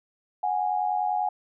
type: tone pair together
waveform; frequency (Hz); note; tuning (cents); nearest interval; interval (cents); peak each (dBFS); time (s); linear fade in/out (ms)
sine; 736 / 826.1; F#5 / G#5; -9 / -9; major second; 200; -26; 0.43-1.29; 5
effects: none